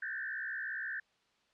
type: tone with frequency modulation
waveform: sine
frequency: 1665 Hz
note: G#6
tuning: 4 cents sharp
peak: -36 dBFS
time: 0.02-1 s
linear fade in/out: 5 ms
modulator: 62.8 Hz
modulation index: 2.5
effects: white hiss -72 dBFS RMS until 1.53 s + low-pass 4000 Hz 12 dB/octave